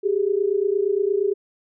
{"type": "tone pair together", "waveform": "sine", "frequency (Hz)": [386.7, 415.3], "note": ["G4", "G#4"], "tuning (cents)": [-24, 0], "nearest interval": "minor second", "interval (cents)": 124, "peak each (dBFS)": -21, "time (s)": [0.03, 1.34], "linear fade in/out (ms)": 20, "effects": []}